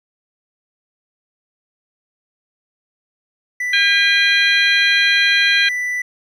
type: tone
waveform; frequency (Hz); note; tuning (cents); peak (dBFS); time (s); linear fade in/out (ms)
triangle; 1980; B6; +4; -17; 3.6-6.02; 5
type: harmonic tone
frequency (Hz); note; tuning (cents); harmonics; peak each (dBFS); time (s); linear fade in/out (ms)
806; G5; +48; 2 / 3 / 4 / 5; -16 / -18 / -19 / -20; 3.73-5.69; 5
effects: none